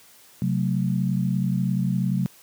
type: chord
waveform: sine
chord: F# diminished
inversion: second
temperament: just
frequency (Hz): 133.2 / 185 / 222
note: C3 / F#3 / A3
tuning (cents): +31 / 0 / +16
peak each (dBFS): -24 / -23 / -29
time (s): 0.42-2.26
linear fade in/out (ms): 0
effects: white hiss -52 dBFS RMS until 2.42 s + high-pass 80 Hz 12 dB/octave